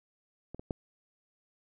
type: clicks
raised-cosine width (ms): 2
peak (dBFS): -28 / -29 / -19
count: 3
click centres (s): 0.546 / 0.595 / 0.708
effects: none